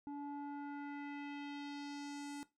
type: tone with low-pass filter sweep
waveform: square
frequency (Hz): 286.7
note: D4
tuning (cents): -42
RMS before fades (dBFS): -45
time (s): 0.07-2.43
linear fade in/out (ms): 0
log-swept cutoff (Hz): 700 to 9300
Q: 1.8
effects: noise-tail reverb RT60 0.2 s tail -17 dB re dry